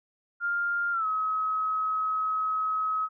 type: tone with pitch glide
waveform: sine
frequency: 1401 to 1277.3 Hz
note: F6 to D#6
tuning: +5 to +45 cents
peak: -25 dBFS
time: 0.4-3.09 s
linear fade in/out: 50 ms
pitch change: -160 cents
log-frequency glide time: 0.92-1.06 s
effects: none